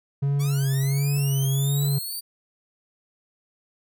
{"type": "tone with vibrato", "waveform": "triangle", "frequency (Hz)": 138.59, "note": "C#3", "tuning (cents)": 0, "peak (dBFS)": -18, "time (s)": [0.22, 1.99], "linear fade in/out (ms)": 10, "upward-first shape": "sine", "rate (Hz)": 1.4, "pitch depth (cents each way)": 40}
{"type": "linear sweep", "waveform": "5% pulse", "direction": "up", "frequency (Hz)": [1090, 4670], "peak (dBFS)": -23, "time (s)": [0.39, 2.21], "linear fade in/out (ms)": 20}
{"effects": []}